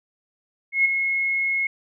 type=tone with ADSR envelope; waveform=sine; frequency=2169 Hz; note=C#7; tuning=38 cents flat; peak=-13 dBFS; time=0.72-1.67 s; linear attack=130 ms; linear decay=13 ms; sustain=-7 dB; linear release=4 ms; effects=none